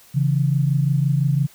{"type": "tone pair together", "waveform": "sine", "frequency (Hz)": [137.33, 163.2], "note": ["C#3", "E3"], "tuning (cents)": [-16, -17], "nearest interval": "minor third", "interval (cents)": 299, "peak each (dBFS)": [-17, -21], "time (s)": [0.14, 1.47], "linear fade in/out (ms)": 20, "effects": ["white hiss -50 dBFS RMS until 1.54 s"]}